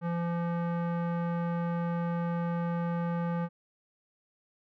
square tone with low-pass filter, 170.9 Hz, F3, 37 cents flat, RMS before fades -31 dBFS, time 0.01-3.49 s, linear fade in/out 50 ms, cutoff 1300 Hz, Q 1.3, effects none

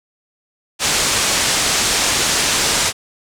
white low-pass noise, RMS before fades -17 dBFS, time 0.79-2.93 s, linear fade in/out 50 ms, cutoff 8400 Hz, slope 24 dB/octave, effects none

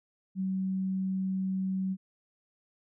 sine tone, 189.5 Hz, F#3, 42 cents sharp, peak -28 dBFS, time 0.35-1.97 s, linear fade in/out 50 ms, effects none

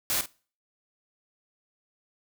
white noise with echo, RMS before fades -27 dBFS, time 0.1-0.21 s, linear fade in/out 0 ms, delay 48 ms, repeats 1, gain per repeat -12 dB, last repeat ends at 0.258 s, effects noise-tail reverb RT60 0.4 s tail -22 dB re dry

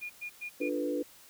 sine tone bursts, 2430 Hz, D#7, 42 cents flat, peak -36 dBFS, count 4, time 0.01-0.696 s, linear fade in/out 20 ms, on 89 ms, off 110 ms
sine chord, B half-diminished seventh, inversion first, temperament equal, 293.7 / 349.2 / 440 / 493.9 Hz, D4 / F4 / A4 / B4, 0 / 0 / 0 / 0 cents, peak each -33 / -37 / -39 / -34 dBFS, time 0.6-1.03 s, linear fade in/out 10 ms
effects white hiss -56 dBFS RMS until 1.29 s

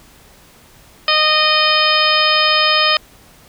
harmonic tone with a mistuned harmonic, 616 Hz, D#5, 17 cents flat, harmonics 1 / 2 / 3 / 4 / 5 / 6 / 7 / 8, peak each -21 / -17 / -21 / -19 / -17 / -22 / -23 / -19 dBFS, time 1.08-2.97 s, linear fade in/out 2 ms, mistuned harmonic 8, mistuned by +41 cents, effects pink hiss -46 dBFS RMS until 3.48 s

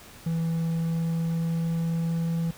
triangle tone with pitch glide, 164.81 to 166.15 Hz, E3 to E3, 0 to +14 cents, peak -22 dBFS, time 0.26-2.51 s, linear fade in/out 5 ms, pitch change +14 cents, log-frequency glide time 0.63-2.32 s, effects pink hiss -48 dBFS RMS until 2.57 s

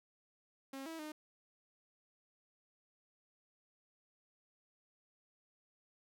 sawtooth tone with pitch steps, 270.3 / 325 / 305.7 Hz, C#4 / E4 / D#4, -44 / -24 / -30 cents, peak -40 dBFS, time 0.73-1.12 s, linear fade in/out 5 ms, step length 130 ms, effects none

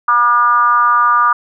sine tone with frequency modulation, 1201 Hz, D6, 38 cents sharp, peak -8 dBFS, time 0.08-1.33 s, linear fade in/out 5 ms, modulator 236 Hz, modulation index 0.77, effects none

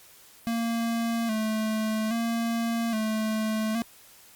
square tone with vibrato, 224.2 Hz, A3, 33 cents sharp, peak -26 dBFS, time 0.47-3.82 s, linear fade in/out 0 ms, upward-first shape square, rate 0.61 Hz, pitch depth 50 cents each way, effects white hiss -53 dBFS RMS until 4.35 s + Opus 48 kbps

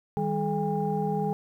sine tone cluster, 158.1 / 199 / 426.1 / 806 Hz, D#3 / G3 / G#4 / G5, +28 / +26 / +44 / +48 cents, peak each -30 dBFS, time 0.17-1.33 s, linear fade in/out 0 ms, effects tanh soft clip ceiling -15 dBFS + 10-bit

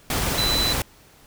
sine tone in noise, 3994 Hz, B7, 19 cents sharp, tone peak -21 dBFS, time 0.38-0.73 s, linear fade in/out 2 ms, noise pink, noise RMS -24 dBFS, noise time 0.1-0.82 s, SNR 0 dB, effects pink hiss -52 dBFS RMS until 1.26 s

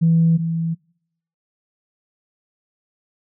sine tone pair in turn, 164.81 / 164.81 Hz, E3 / E3, 0 / 0 cents, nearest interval unison, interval 0 cents, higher neither, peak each -11 / -19 dBFS, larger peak first, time 0.01-0.38 / 0.38-0.75 s, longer neither, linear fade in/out 20 ms, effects noise-tail reverb RT60 0.7 s tail -26 dB re dry + tanh soft clip ceiling -7 dBFS

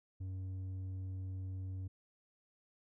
square tone with low-pass filter, 94.1 Hz, F#2, 30 cents sharp, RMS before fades -42 dBFS, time 0.2-1.88 s, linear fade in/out 10 ms, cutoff 190 Hz, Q 0.91, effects none

